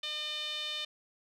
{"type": "tone with band-pass filter", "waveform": "sawtooth", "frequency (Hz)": 604, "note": "D5", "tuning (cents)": 48, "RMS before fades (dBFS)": -37, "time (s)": [0.03, 0.85], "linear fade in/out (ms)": 5, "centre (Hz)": 3400, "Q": 6.9, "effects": []}